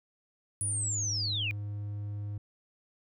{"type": "linear sweep", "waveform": "sine", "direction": "down", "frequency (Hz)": [9956, 2347], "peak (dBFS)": -30, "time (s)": [0.61, 1.51], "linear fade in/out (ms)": 0}
{"type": "tone", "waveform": "triangle", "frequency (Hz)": 102.9, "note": "G#2", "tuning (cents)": -16, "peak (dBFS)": -32, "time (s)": [0.61, 2.38], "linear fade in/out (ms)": 5}
{"effects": []}